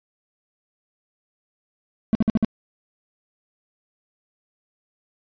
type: tone bursts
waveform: triangle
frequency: 220 Hz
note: A3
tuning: in tune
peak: -12 dBFS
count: 5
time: 2.13-2.447 s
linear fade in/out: 0 ms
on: 21 ms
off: 53 ms
effects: resampled to 11025 Hz